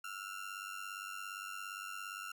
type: ring-modulated tone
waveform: 30% pulse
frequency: 1380 Hz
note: F6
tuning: 21 cents flat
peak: -37 dBFS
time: 0.04-2.32 s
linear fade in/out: 5 ms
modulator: 48.7 Hz
effects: none